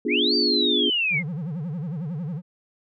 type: chord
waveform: sine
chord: B diminished seventh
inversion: none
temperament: equal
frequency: 246.9 / 293.7 / 349.2 / 415.3 Hz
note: B3 / D4 / F4 / Ab4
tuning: 0 / 0 / 0 / 0 cents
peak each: -27 dBFS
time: 0.05-0.9 s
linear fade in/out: 5 ms
type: linear two-way sweep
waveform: sine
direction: up then down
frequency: 1926 to 4699 to 2058 Hz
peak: -20 dBFS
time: 0.08-1.23 s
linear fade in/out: 50 ms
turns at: 0.35 s
type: tone with vibrato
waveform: triangle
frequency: 161.4 Hz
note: E3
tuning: 36 cents flat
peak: -25 dBFS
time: 1.1-2.42 s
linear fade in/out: 50 ms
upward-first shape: sine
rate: 11 Hz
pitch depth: 230 cents each way
effects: none